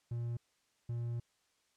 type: tone bursts at uneven times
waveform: triangle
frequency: 118.4 Hz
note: A#2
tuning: 27 cents sharp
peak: -33 dBFS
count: 2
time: 0.11-0.37 / 0.89-1.2 s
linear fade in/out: 5 ms
effects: white hiss -75 dBFS RMS until 1.76 s + low-pass 8000 Hz 12 dB/octave